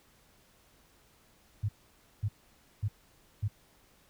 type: tone bursts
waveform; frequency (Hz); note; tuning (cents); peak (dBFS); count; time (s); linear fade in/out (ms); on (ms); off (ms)
sine; 103.83; G#2; 0; -27; 4; 1.63-3.482; 10; 58; 540
effects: pink hiss -64 dBFS RMS until 4.09 s